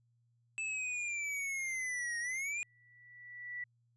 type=linear two-way sweep; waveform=square; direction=down then up; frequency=2637 to 1860 to 2465 Hz; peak=-36 dBFS; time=0.58-2.63 s; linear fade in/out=0 ms; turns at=2.19 s
type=tone with exponential growth; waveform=sine; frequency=1957 Hz; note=B6; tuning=16 cents flat; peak=-37 dBFS; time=2.39-3.64 s; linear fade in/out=5 ms; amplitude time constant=270 ms
effects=added 118 Hz sine -70 dBFS peak until 3.96 s + resampled to 24000 Hz